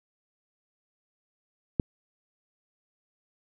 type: click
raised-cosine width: 3 ms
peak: -10 dBFS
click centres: 1.798 s
effects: none